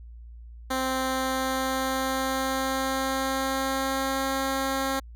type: tone with pitch glide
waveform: 10% pulse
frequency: 261.6 to 268.8 Hz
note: C4 to C4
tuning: 0 to +47 cents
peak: -17 dBFS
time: 0.7-5 s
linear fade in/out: 10 ms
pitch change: +47 cents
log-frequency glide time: 1.03-4.26 s
effects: added 58 Hz sine -41 dBFS peak until 5.15 s